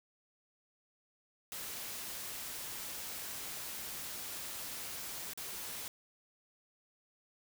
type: noise with dropouts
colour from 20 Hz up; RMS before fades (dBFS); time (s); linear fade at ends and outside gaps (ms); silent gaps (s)
white; -43; 1.52-5.88; 1; 5.335-5.375
effects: none